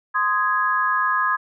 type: chord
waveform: sine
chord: Ab major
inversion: first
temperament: just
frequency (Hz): 1038.3 / 1245.9 / 1661.2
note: C6 / Eb6 / Ab6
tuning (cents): -14 / +2 / 0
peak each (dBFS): -22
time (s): 0.14-1.37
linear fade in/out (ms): 20
effects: none